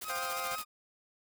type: noise with tremolo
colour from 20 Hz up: white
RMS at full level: -41 dBFS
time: 0.01-0.64 s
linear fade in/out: 10 ms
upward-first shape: square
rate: 14 Hz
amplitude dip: 60%
type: tone with vibrato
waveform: 40% pulse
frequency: 1244.5 Hz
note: D#6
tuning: in tune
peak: -37 dBFS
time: 0.03-0.65 s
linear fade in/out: 50 ms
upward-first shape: sine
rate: 6 Hz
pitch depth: 33 cents each way
type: chord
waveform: 20% pulse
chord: C suspended fourth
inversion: none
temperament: equal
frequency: 523.3 / 698.5 / 784 Hz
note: C5 / F5 / G5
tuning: 0 / 0 / 0 cents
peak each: -36 dBFS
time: 0.09-0.56 s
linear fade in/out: 10 ms
effects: none